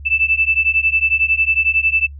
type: beating tone pair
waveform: sine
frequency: 2637 / 2648 Hz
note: E7 / E7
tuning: 0 / +7 cents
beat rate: 11 Hz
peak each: -16 dBFS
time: 0.05-2.07 s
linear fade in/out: 20 ms
effects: noise-tail reverb RT60 0.1 s tail -25 dB re dry + added 71 Hz sine -31 dBFS peak until 2.19 s